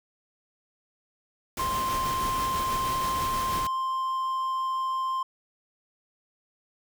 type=noise with tremolo; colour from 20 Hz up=pink; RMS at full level=-33 dBFS; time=1.57-3.67 s; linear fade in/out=2 ms; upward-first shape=sine; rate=6.2 Hz; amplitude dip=25%
type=tone; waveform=triangle; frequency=1049 Hz; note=C6; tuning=4 cents sharp; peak=-24 dBFS; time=1.59-5.23 s; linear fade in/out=5 ms
effects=none